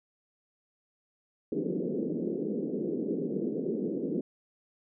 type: band-pass noise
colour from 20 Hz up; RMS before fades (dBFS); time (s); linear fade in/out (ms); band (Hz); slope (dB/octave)
white; -32; 1.52-4.21; 2; 170 to 450; 48
effects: none